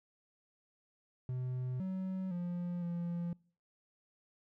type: tone with pitch steps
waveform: triangle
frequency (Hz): 126.9 / 188.1 / 175.6 / 172.2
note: B2 / F#3 / F3 / F3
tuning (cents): +47 / +29 / +10 / -24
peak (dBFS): -33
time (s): 1.29-3.33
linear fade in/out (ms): 2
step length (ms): 510
effects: noise-tail reverb RT60 0.5 s tail -26 dB re dry